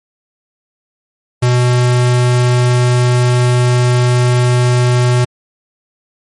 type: tone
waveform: square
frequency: 123.47 Hz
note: B2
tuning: in tune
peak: -9 dBFS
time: 1.42-5.25 s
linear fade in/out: 10 ms
effects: MP3 48 kbps